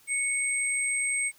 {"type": "tone pair together", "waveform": "sine", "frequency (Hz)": [2217, 8370], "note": ["C#7", "C9"], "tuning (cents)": [0, 0], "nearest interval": "octave + major seventh", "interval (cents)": 2300, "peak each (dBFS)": -28, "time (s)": [0.07, 1.32], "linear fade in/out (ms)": 50, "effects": ["white hiss -59 dBFS RMS until 1.38 s"]}